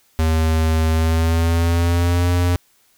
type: tone with pitch glide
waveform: square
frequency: 80 to 88.25 Hz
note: D#2 to F2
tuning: +49 to +19 cents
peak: -15 dBFS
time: 0.19-2.56 s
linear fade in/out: 0 ms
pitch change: +170 cents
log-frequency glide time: 0.91-2.3 s
effects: white hiss -58 dBFS RMS until 2.97 s